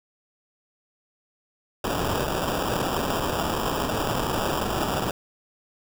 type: noise with sample-and-hold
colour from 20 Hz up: white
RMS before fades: -26 dBFS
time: 1.84-5.11 s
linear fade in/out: 2 ms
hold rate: 2100 Hz
effects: none